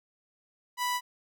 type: tone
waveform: sawtooth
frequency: 987 Hz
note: B5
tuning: 1 cent flat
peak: -24 dBFS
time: 0.77-1.01 s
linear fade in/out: 50 ms
effects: none